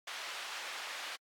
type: band-pass noise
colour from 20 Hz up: white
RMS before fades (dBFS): -43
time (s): 0.07-1.16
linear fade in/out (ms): 5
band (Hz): 790 to 3400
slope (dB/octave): 12
effects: AAC 64 kbps